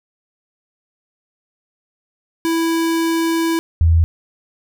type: tone pair in turn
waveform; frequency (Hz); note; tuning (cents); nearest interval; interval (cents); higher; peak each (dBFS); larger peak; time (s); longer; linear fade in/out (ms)
square / sine; 329.7 / 82.42; E4 / E2; 0 / 0; 2 octaves; 2400; first; -16 / -9; second; 2.45-3.59 / 3.81-4.04; first; 0
effects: none